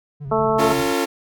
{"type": "tone with vibrato", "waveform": "triangle", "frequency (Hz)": 140.8, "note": "C#3", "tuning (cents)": 27, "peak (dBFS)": -27, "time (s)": [0.2, 0.83], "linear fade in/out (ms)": 20, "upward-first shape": "square", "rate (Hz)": 9.9, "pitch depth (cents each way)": 69}
{"type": "low-pass noise", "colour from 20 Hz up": "white", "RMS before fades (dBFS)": -39, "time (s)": [0.26, 0.93], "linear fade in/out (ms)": 10, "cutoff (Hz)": 190, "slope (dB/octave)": 96}
{"type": "harmonic tone", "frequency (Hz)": 220, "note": "A3", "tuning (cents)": 0, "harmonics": [1, 2, 3, 4, 5, 6], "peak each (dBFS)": [-26, -20, -22, -23, -25, -26], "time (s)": [0.31, 0.73], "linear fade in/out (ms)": 10}
{"type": "chord", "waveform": "sawtooth", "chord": "Db augmented", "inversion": "none", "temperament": "equal with one note detuned", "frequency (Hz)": [277.2, 349.2, 451.3], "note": ["Db4", "F4", "A4"], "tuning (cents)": [0, 0, 44], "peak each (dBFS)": -19, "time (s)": [0.58, 1.06], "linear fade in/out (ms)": 20}
{"effects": []}